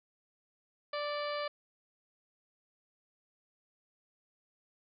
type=harmonic tone with a mistuned harmonic; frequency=587.3 Hz; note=D5; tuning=in tune; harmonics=1 / 2 / 3 / 4 / 5 / 6 / 7 / 8; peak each=-36 / -39 / -45 / -46 / -48 / -51 / -49 / -49 dBFS; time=0.93-1.48 s; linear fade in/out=5 ms; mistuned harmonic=4; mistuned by=-22 cents; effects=none